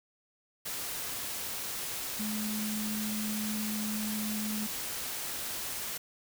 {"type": "tone in noise", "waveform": "sine", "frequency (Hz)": 213.4, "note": "G#3", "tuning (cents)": 47, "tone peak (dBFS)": -33, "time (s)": [2.19, 4.67], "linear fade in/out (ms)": 10, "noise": "white", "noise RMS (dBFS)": -37, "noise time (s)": [0.65, 5.98], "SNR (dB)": 1, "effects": []}